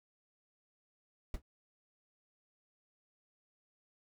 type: noise with exponential decay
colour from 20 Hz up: brown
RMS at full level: -33 dBFS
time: 1.34-1.42 s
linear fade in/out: 2 ms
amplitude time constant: 16 ms
effects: none